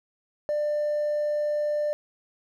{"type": "tone with hard clipping", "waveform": "triangle", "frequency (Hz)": 595, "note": "D5", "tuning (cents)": 22, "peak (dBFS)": -23, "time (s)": [0.49, 1.93], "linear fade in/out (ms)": 0, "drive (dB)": 2, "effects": []}